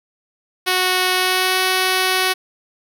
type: tone with pitch glide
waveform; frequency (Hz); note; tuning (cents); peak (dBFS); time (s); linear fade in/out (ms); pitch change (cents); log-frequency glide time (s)
5% pulse; 368.6 to 373.1; F#4 to F#4; -7 to +14; -4; 0.66-2.34; 20; +21; 1.15-1.59
effects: none